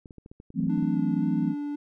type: clicks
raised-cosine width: 3 ms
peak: -32 dBFS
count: 12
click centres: 0.058 / 0.108 / 0.183 / 0.261 / 0.315 / 0.401 / 0.504 / 0.604 / 0.639 / 0.67 / 0.776 / 0.827 s
type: chord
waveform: sine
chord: F# half-diminished seventh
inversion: third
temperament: equal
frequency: 164.81 / 185 / 220 / 261.6 Hz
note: E3 / F#3 / A3 / C4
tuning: 0 / 0 / 0 / 0 cents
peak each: -29 dBFS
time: 0.54-1.55 s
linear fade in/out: 50 ms
type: tone with vibrato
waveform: triangle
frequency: 293 Hz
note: D4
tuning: 4 cents flat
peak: -27 dBFS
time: 0.69-1.76 s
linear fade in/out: 10 ms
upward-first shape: square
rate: 1.9 Hz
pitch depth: 14 cents each way
effects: none